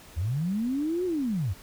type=linear two-way sweep; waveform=sine; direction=up then down; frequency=73.42 to 372.9 to 77 Hz; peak=-25 dBFS; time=0.16-1.54 s; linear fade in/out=20 ms; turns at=1.05 s; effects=pink hiss -50 dBFS RMS until 1.62 s